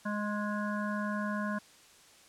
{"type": "harmonic tone with a mistuned harmonic", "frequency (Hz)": 207.7, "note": "G#3", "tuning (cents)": 0, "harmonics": [1, 3, 5, 7, 8], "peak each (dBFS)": [-33, -40, -39, -41, -42], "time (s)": [0.05, 1.59], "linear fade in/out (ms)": 10, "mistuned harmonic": 5, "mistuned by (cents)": 20, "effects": ["white hiss -58 dBFS RMS until 2.28 s", "low-pass 9000 Hz 12 dB/octave"]}